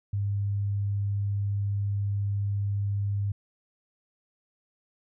sine tone, 100.8 Hz, G2, 49 cents sharp, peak -25 dBFS, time 0.13-3.32 s, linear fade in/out 5 ms, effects none

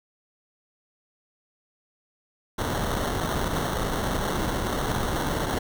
pink noise with sample-and-hold, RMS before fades -27 dBFS, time 2.58-5.59 s, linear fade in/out 10 ms, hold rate 2450 Hz, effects none

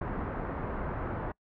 pink low-pass noise, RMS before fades -35 dBFS, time 0.01-1.32 s, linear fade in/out 5 ms, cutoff 1500 Hz, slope 24 dB/octave, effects noise-tail reverb RT60 0.1 s tail -24 dB re dry

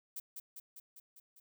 violet noise with echo, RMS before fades -42 dBFS, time 0.16-0.2 s, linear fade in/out 5 ms, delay 200 ms, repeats 6, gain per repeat -3 dB, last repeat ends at 1.4 s, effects none

